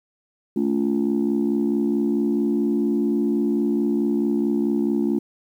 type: chord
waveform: sine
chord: A augmented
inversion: none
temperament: equal with one note detuned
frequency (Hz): 220 / 284.5 / 349.2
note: A3 / C#4 / E#4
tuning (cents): 0 / +45 / 0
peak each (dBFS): -21 / -22 / -23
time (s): 0.56-5.19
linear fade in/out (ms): 5
effects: tanh soft clip ceiling -12 dBFS + 9-bit